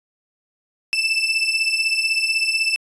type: beating tone pair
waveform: 30% pulse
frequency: 2637 / 2653 Hz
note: E7 / E7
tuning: 0 / +10 cents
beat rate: 16 Hz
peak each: -18 dBFS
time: 0.93-2.76 s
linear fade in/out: 0 ms
effects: resampled to 24000 Hz